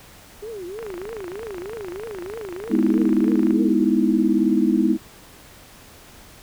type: tone with vibrato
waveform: sine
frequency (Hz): 400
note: G4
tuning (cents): +35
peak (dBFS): -30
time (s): 0.42-3.85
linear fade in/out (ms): 10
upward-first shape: triangle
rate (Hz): 3.2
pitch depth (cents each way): 290
type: click train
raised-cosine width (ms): 0.5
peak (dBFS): -20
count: 73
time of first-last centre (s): 0.79-3.507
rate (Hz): 26.5
type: chord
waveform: sine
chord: E major seventh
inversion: first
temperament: equal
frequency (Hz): 207.7 / 246.9 / 311.1 / 329.6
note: G#3 / B3 / D#4 / E4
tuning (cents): 0 / 0 / 0 / 0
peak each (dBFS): -21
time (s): 2.69-4.98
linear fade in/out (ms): 50
effects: pink hiss -46 dBFS RMS until 6.42 s